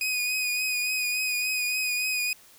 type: tone with vibrato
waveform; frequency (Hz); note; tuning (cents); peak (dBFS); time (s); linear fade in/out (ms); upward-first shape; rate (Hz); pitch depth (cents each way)
sawtooth; 2489; D#7; 0; -22; 0.01-2.33; 2; triangle; 3.5; 32
effects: white hiss -54 dBFS RMS until 2.58 s